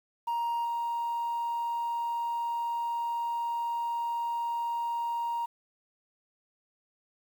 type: tone with level steps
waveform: sine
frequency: 938 Hz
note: A#5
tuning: 11 cents sharp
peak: -25 / -27 dBFS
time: 0.27-5.46 s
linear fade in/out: 10 ms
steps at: 0.65 s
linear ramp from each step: 2 ms
effects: tanh soft clip ceiling -27 dBFS + 9-bit